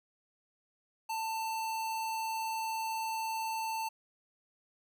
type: tone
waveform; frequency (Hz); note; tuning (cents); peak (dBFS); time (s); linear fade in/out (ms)
square; 891; A5; +22; -34; 1.09-3.89; 10
effects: none